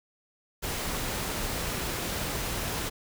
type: noise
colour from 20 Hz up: pink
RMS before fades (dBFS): -32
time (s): 0.62-2.9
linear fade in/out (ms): 20
effects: none